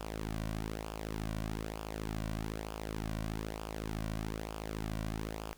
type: tone with flanger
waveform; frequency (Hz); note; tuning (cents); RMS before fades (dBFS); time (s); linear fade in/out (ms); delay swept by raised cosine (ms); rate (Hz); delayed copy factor
sawtooth; 53.8; A1; -38; -39; 0-5.53; 0; 0.49 to 2.39; 1.1; -0.7
effects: pink hiss -62 dBFS RMS until 5.57 s